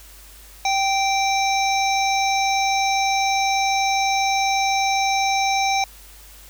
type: harmonic tone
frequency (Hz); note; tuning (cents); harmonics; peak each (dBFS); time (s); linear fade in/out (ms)
781; G5; -7; 1 / 3 / 5 / 7 / 8; -19 / -24 / -28 / -30 / -30; 0.65-5.84; 2
effects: added 50 Hz sine -45 dBFS peak until 6.49 s + white hiss -46 dBFS RMS until 6.49 s